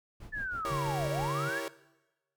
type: noise with tremolo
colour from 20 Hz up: brown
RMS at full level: -43 dBFS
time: 0.2-1.32 s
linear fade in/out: 5 ms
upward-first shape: sine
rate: 6.2 Hz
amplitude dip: 85%
type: linear two-way sweep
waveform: sine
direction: down then up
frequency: 1760 to 548 to 1760 Hz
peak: -33 dBFS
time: 0.32-1.61 s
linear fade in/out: 20 ms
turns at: 1.1 s
type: chord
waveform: sawtooth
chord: E diminished seventh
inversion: none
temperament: equal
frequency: 329.6 / 392 / 466.2 / 554.4 Hz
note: E4 / G4 / Bb4 / Db5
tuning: 0 / 0 / 0 / 0 cents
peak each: -38 / -39 / -37 / -34 dBFS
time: 0.65-1.68 s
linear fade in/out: 0 ms
type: tone with pitch glide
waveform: sine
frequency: 141.5 to 142.57 Hz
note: C#3 to C#3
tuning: +36 to +49 cents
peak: -32 dBFS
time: 0.7-1.5 s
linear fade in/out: 20 ms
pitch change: +13 cents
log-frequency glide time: 0.81-1.28 s
effects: noise-tail reverb RT60 1.0 s tail -18 dB re dry